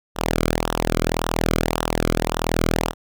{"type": "tone with flanger", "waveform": "sawtooth", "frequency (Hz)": 40.78, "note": "E1", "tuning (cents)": -18, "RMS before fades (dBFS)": -22, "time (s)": [0.15, 2.94], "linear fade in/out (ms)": 50, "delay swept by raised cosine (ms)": [0.43, 1.13], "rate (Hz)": 1.8, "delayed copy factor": -0.85, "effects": []}